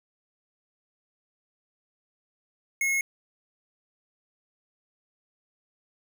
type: tone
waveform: square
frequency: 2170 Hz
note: C#7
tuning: 37 cents flat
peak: -24 dBFS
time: 2.81-3.01 s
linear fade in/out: 2 ms
effects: none